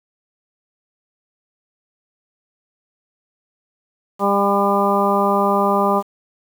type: harmonic tone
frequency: 200 Hz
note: G3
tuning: 35 cents sharp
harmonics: 1 / 2 / 3 / 4 / 5 / 6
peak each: -21 / -21 / -21 / -21 / -21 / -21 dBFS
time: 4.19-6.03 s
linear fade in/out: 50 ms
effects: 7-bit